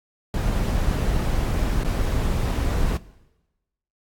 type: noise with dropouts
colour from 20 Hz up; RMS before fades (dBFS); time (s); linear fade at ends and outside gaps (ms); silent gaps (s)
brown; -22; 0.34-2.97; 1; 1.834-1.847
effects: noise-tail reverb RT60 1.0 s tail -19 dB re dry + AAC 64 kbps